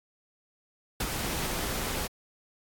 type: noise with ADSR envelope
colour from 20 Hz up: pink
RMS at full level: -28 dBFS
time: 1-2.08 s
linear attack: 6 ms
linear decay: 33 ms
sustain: -4 dB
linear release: 24 ms
effects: AAC 64 kbps